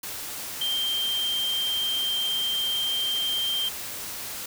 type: tone in noise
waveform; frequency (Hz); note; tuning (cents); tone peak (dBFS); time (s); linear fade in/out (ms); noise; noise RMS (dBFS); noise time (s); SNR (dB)
sine; 3159; G7; +13; -24; 0.61-3.69; 5; white; -35; 0.03-4.46; +8
effects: none